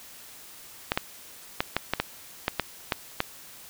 clicks, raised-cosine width 0.3 ms, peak -7 dBFS, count 10, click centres 0.919 / 0.975 / 1.605 / 1.766 / 1.936 / 2 / 2.481 / 2.597 / 2.922 / 3.204 s, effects white hiss -47 dBFS RMS until 3.69 s

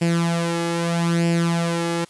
sawtooth tone with flanger, 169.1 Hz, E3, 44 cents sharp, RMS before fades -21 dBFS, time 0.01-2.05 s, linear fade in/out 10 ms, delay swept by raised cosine 0.39 to 2.39 ms, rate 0.79 Hz, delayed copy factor +0.65, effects white hiss -51 dBFS RMS until 2.09 s + resampled to 24000 Hz

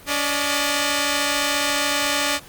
5% pulse tone pair together, 285.1 / 604 Hz, C#4 / D5, +49 / +48 cents, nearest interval octave + minor second, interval 1299 cents, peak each -11 dBFS, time 0.06-2.4 s, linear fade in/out 50 ms, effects pink hiss -44 dBFS RMS until 2.48 s + Opus 32 kbps

